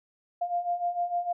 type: beating tone pair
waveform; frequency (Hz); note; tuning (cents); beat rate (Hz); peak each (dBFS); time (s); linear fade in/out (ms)
sine; 696 / 702.6; F5 / F5; -6 / +10; 6.6; -32 / -28; 0.41-1.33; 10
effects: none